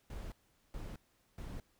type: noise bursts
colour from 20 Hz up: brown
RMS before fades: -44 dBFS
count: 3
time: 0.1-1.6 s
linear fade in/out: 2 ms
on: 220 ms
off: 420 ms
effects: pink hiss -73 dBFS RMS until 1.79 s